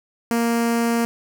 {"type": "tone with notch filter", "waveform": "sawtooth", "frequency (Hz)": 233.1, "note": "A#3", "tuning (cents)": 0, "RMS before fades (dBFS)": -20, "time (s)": [0.31, 1.05], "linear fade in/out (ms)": 0, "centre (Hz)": 3600, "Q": 1.8, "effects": []}